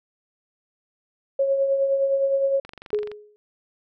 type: tone with tremolo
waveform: sine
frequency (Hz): 547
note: C#5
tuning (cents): -23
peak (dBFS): -16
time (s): 1.39-2.6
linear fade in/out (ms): 5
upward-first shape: triangle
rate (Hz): 9.7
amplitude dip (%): 50
type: click train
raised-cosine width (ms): 0.3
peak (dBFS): -24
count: 12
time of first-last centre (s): 2.65-3.116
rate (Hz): 23.6
type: tone with exponential decay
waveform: sine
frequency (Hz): 419.2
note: G#4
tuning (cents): +16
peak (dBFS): -17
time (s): 2.93-3.36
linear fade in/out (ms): 0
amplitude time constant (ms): 92
effects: none